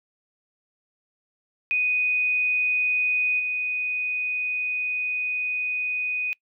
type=tone with level steps; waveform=sine; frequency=2489 Hz; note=D#7; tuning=in tune; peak=-20 / -24 dBFS; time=1.71-6.33 s; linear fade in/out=0 ms; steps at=3.39 s; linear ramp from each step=10 ms; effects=noise-tail reverb RT60 0.1 s tail -24 dB re dry